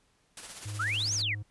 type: noise with tremolo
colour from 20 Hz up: white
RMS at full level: -41 dBFS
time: 0.37-1.22 s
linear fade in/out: 2 ms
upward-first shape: sine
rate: 16 Hz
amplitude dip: 50%
type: tone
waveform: triangle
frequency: 103.83 Hz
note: G#2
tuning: in tune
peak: -33 dBFS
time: 0.65-1.43 s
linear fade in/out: 10 ms
type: exponential two-way sweep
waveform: sine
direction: up then down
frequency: 1236 to 6800 to 1790 Hz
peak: -28 dBFS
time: 0.79-1.35 s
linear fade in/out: 10 ms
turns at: 1.14 s
effects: pink hiss -69 dBFS RMS until 1.5 s + resampled to 24000 Hz